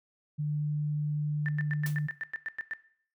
sine tone, 149.1 Hz, D3, 27 cents sharp, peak -28 dBFS, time 0.38-2.08 s, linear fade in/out 20 ms
sine tone bursts, 1781 Hz, A6, 21 cents sharp, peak -31 dBFS, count 11, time 1.46-2.735 s, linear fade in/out 0 ms, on 25 ms, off 100 ms
white noise with exponential decay, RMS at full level -37 dBFS, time 1.86-2.01 s, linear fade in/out 2 ms, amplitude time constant 31 ms
effects noise-tail reverb RT60 0.6 s tail -18 dB re dry

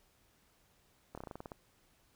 slowing click train, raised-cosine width 1 ms, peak -30 dBFS, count 10, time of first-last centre 1.15-1.518 s, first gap 26 ms, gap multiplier 1.11, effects pink hiss -70 dBFS RMS until 2.15 s

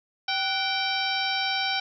harmonic tone with a mistuned harmonic, 777 Hz, G5, 16 cents flat, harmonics 1 / 2 / 3 / 4 / 5 / 6 / 7, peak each -30 / -32 / -31 / -32 / -32 / -35 / -34 dBFS, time 0.28-1.8 s, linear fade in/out 5 ms, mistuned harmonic 2, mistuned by -84 cents, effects none

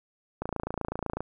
click train, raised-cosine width 1 ms, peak -17 dBFS, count 23, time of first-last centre 0.42-1.206 s, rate 28 Hz, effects none

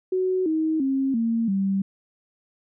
sine tone with pitch steps, 371.8 / 316.3 / 269 / 228.9 / 194.69 Hz, F#4 / D#4 / C4 / A#3 / G3, +8 / +29 / +48 / -31 / -12 cents, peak -20 dBFS, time 0.12-1.82 s, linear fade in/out 5 ms, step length 340 ms, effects none

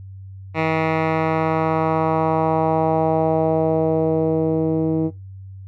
10% pulse tone with low-pass filter sweep, 159.8 Hz, D#3, 47 cents sharp, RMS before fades -19 dBFS, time 0.54-5.11 s, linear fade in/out 50 ms, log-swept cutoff 2200 to 340 Hz, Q 1.9, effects noise-tail reverb RT60 0.2 s tail -17 dB re dry + added 96 Hz sine -34 dBFS peak until 5.67 s

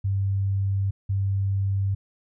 sine tone pair in turn, 98 / 98 Hz, G2 / G2, 0 / 0 cents, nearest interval unison, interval 0 cents, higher neither, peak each -21 dBFS, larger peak neither, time 0.04-0.91 / 1.09-1.95 s, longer first, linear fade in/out 10 ms, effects none

